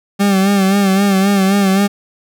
40% pulse tone with vibrato, 196 Hz, G3, in tune, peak -9 dBFS, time 0.19-1.88 s, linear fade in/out 20 ms, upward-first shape sine, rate 3.8 Hz, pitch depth 57 cents each way, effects none

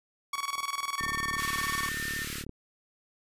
sawtooth tone with tremolo, 1122 Hz, C#6, 21 cents sharp, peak -25 dBFS, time 0.33-1.89 s, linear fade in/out 5 ms, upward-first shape square, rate 20 Hz, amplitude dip 75%
sine tone, 1806 Hz, A6, 45 cents sharp, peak -33 dBFS, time 0.98-2.25 s, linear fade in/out 20 ms
click train, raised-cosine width 3 ms, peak -28 dBFS, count 55, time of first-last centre 1.01-2.494 s, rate 36.4 Hz
pink high-pass noise, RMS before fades -38 dBFS, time 1.36-2.45 s, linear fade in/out 50 ms, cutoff 1300 Hz, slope 48 dB/octave
effects resampled to 32000 Hz

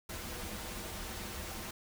pink noise with comb filter, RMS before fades -42 dBFS, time 0.09-1.71 s, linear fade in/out 5 ms, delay 7.1 ms, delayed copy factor -0.65, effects none

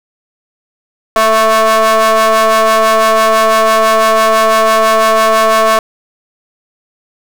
40% pulse ring-modulated tone, 220 Hz, A3, in tune, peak -3 dBFS, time 1.16-5.79 s, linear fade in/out 2 ms, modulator 883 Hz, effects none

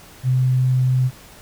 sine tone, 128.3 Hz, C3, 34 cents flat, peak -14 dBFS, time 0.23-1.11 s, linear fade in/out 50 ms, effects pink hiss -44 dBFS RMS until 1.41 s

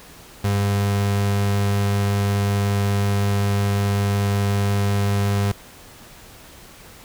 35% pulse tone, 100.6 Hz, G2, 45 cents sharp, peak -16 dBFS, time 0.44-5.52 s, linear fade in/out 5 ms, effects pink hiss -44 dBFS RMS until 7.04 s

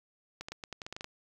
clicks, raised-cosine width 0.2 ms, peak -23 dBFS, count 11, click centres 0.41 / 0.485 / 0.52 / 0.638 / 0.727 / 0.818 / 0.865 / 0.926 / 0.965 / 1.009 / 1.044 s, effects 9-bit

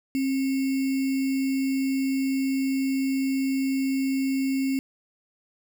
sine tone with sample-and-hold, 267.8 Hz, C4, 40 cents sharp, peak -22 dBFS, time 0.15-4.79 s, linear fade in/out 0 ms, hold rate 2450 Hz, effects none

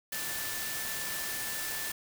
sine tone in noise, 1760 Hz, A6, in tune, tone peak -41 dBFS, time 0.12-1.92 s, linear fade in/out 5 ms, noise white, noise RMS -36 dBFS, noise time 0.12-1.92 s, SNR -8 dB, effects none

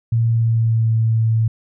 sine tone with pitch glide, 115.1 to 112.34 Hz, A#2 to A2, -22 to +36 cents, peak -13 dBFS, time 0.12-1.48 s, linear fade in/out 5 ms, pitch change -42 cents, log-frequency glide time 0.27-0.94 s, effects none

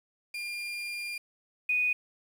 35% pulse / sine tone pair in turn, 2405 / 2480 Hz, D7 / D#7, +41 / -6 cents, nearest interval minor second, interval 53 cents, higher second, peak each -32 / -24 dBFS, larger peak second, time 0.34-1.18 / 1.69-1.93 s, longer first, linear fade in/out 5 ms, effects low-pass 12000 Hz 12 dB/octave + 9-bit

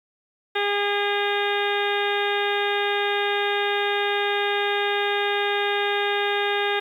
harmonic tone, 407.2 Hz, G#4, 34 cents flat, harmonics 1 / 2 / 3 / 4 / 5 / 6 / 7 / 8 / 9, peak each -25 / -27 / -33 / -28 / -31 / -33 / -35 / -36 / -32 dBFS, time 0.55-6.8 s, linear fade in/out 10 ms, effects 9-bit

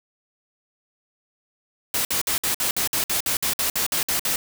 white noise bursts, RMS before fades -23 dBFS, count 15, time 1.94-4.36 s, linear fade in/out 2 ms, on 110 ms, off 55 ms, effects none

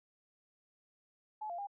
sine tone with pitch steps, 856 / 694 / 806 Hz, A5 / F5 / G5, -48 / -11 / +48 cents, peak -38 dBFS, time 1.41-1.671 s, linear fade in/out 10 ms, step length 87 ms, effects none

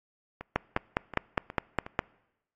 two click trains, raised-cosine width 0.5 ms, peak -9 / -23 dBFS, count 8 / 5, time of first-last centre 0.56-1.991 / 0.41-1.865 s, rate 4.89 / 2.75 Hz, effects noise-tail reverb RT60 0.9 s tail -25 dB re dry + AAC 32 kbps

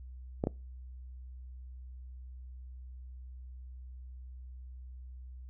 clicks, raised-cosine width 2 ms, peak -16 dBFS, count 2, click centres 0.439 / 0.471 s, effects noise-tail reverb RT60 0.3 s tail -25 dB re dry + added 63 Hz sine -44 dBFS peak until 5.49 s

